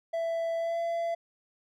triangle tone with pitch glide, 664 to 674.8 Hz, E5 to E5, +12 to +40 cents, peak -26 dBFS, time 0.13-1.15 s, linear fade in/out 10 ms, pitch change +28 cents, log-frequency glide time 0.57-0.79 s, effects none

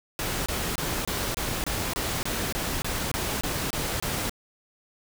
pink noise bursts, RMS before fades -29 dBFS, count 14, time 0.19-4.295 s, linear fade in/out 0 ms, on 270 ms, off 25 ms, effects none

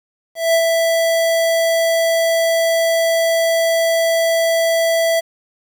square tone with ADSR envelope, 661 Hz, E5, 5 cents sharp, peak -11 dBFS, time 0.35-5.21 s, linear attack 190 ms, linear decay 69 ms, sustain -3 dB, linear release 21 ms, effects 8-bit

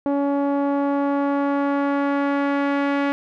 sawtooth tone with low-pass filter sweep, 281.9 Hz, C#4, 29 cents sharp, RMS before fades -21 dBFS, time 0.06-3.12 s, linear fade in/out 0 ms, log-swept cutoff 750 to 2100 Hz, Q 1.2, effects none

